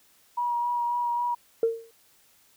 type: tone with vibrato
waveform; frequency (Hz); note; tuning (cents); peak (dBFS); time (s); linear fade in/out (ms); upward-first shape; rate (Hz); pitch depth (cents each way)
sine; 959; A#5; +49; -24; 0.37-1.35; 10; sine; 3.7; 15
type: tone with exponential decay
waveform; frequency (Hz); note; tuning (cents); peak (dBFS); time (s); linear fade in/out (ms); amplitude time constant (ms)
sine; 456.7; A#4; -36; -16; 1.63-1.91; 2; 60
effects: tanh soft clip ceiling -12 dBFS + white hiss -61 dBFS RMS until 2.56 s